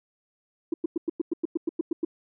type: tone bursts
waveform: sine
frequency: 331.8 Hz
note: E4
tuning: 11 cents sharp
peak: -21 dBFS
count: 12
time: 0.72-2.049 s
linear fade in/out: 5 ms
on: 20 ms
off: 99 ms
effects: tanh soft clip ceiling -17 dBFS